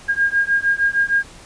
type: beating tone pair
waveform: sine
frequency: 1617 / 1623.5 Hz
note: G#6 / G#6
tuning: -47 / -40 cents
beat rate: 6.5 Hz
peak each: -18 dBFS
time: 0.08-1.24 s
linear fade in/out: 20 ms
effects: pink hiss -42 dBFS RMS until 1.45 s + resampled to 22050 Hz